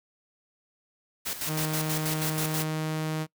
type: noise with tremolo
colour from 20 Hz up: white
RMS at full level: -31 dBFS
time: 1.25-2.65 s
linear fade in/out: 20 ms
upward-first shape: square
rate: 6.2 Hz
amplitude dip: 65%
type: tone with pitch glide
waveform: sawtooth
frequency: 155.56 to 156.64 Hz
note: D#3 to D#3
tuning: 0 to +12 cents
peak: -24 dBFS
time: 1.46-3.27 s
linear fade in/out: 50 ms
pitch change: +12 cents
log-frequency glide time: 2.05-2.94 s
effects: noise-tail reverb RT60 0.1 s tail -23 dB re dry